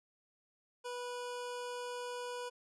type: tone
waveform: 25% pulse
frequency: 490.2 Hz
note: B4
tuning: 13 cents flat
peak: -36 dBFS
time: 0.84-2.5 s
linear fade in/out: 20 ms
effects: resampled to 24000 Hz